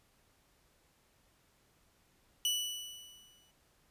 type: tone with exponential decay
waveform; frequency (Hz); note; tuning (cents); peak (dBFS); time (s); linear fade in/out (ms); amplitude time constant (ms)
sawtooth; 2960; F#7; 0; -25; 2.45-3.51; 1; 230
effects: pink hiss -70 dBFS RMS until 3.9 s + resampled to 32000 Hz